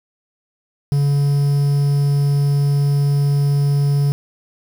triangle tone with quantisation, 142.1 Hz, C#3, 43 cents sharp, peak -11 dBFS, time 0.92-4.12 s, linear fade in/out 0 ms, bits 6, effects none

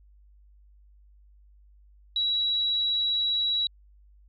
sine tone, 3895 Hz, B7, 25 cents flat, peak -23 dBFS, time 2.16-3.67 s, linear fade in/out 2 ms, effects added 50 Hz sine -53 dBFS peak until 4.28 s

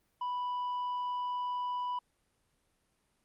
sine tone with tanh clipping, 987.8 Hz, B5, in tune, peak -33 dBFS, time 0.21-1.99 s, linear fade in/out 5 ms, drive 3 dB, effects pink hiss -75 dBFS RMS until 3.24 s + Opus 32 kbps

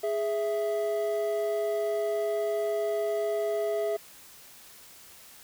triangle tone pair together, 415.8 / 660 Hz, G#4 / E5, +2 / +2 cents, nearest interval minor sixth, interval 800 cents, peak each -27 dBFS, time 0.03-3.97 s, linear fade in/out 10 ms, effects white hiss -51 dBFS RMS until 5.43 s

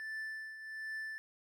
triangle tone with tremolo, 1760 Hz, A6, in tune, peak -36 dBFS, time 0-1.18 s, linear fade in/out 0 ms, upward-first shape triangle, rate 1.3 Hz, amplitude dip 65%, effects none

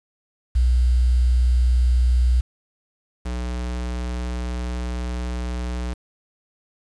sine / square tone pair in turn, 61.5 / 61 Hz, B1 / B1, -7 / -21 cents, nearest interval unison, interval 14 cents, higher first, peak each -14 / -25 dBFS, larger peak first, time 0.55-2.41 / 3.25-5.94 s, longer second, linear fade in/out 10 ms, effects resampled to 22050 Hz + 7-bit

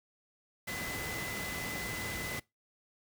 sine tone in noise, 2017 Hz, B6, 36 cents sharp, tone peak -40 dBFS, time 0.67-2.4 s, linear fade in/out 10 ms, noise pink, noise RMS -39 dBFS, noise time 0.67-2.4 s, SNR -4 dB, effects noise-tail reverb RT60 0.2 s tail -22 dB re dry + high-pass 60 Hz 12 dB/octave

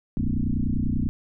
sine tone with frequency modulation, 110 Hz, A2, in tune, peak -21 dBFS, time 0.17-1.09 s, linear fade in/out 0 ms, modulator 30.2 Hz, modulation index 5.2, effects none

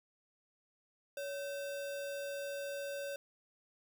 sine tone with sample-and-hold, 563 Hz, C#5, 27 cents sharp, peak -38 dBFS, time 1.17-3.16 s, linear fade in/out 2 ms, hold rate 2100 Hz, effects none

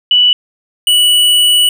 sine / square tone pair in turn, 2960 / 2948 Hz, F#7 / F#7, 0 / -7 cents, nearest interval unison, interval 7 cents, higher first, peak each -5 / -7 dBFS, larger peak first, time 0.11-0.33 / 0.87-1.69 s, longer second, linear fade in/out 2 ms, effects none

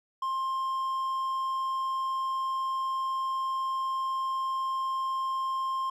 triangle tone, 1058 Hz, C6, 19 cents sharp, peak -26 dBFS, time 0.22-5.9 s, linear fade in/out 5 ms, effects none

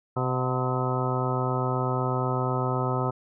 harmonic tone with a mistuned harmonic, 128 Hz, C3, 38 cents flat, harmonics 1 / 2 / 3 / 4 / 5 / 6 / 7 / 8 / 9 / 10, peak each -27 / -34 / -32 / -34 / -36 / -35 / -35 / -35 / -44 / -33 dBFS, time 0.16-3.11 s, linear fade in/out 10 ms, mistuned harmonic 6, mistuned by -53 cents, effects none

